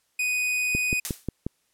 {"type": "tone", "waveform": "45% pulse", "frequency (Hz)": 2489, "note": "D#7", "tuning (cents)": 0, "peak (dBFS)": -23, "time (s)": [0.19, 1], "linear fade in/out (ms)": 5}
{"type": "click train", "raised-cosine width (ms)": 3, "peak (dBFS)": -14, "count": 5, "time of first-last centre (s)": [0.75, 1.466], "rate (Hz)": 5.59}
{"type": "noise with exponential decay", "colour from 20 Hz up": "blue", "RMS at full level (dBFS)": -25, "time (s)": [1.05, 1.29], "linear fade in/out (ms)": 0, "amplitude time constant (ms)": 52}
{"effects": ["white hiss -70 dBFS RMS until 1.73 s", "low-pass 12000 Hz 12 dB/octave"]}